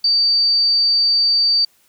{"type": "tone", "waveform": "sine", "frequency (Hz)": 4620, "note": "D8", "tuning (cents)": -29, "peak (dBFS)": -12, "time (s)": [0.04, 1.65], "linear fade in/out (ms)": 5, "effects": ["white hiss -57 dBFS RMS until 1.88 s"]}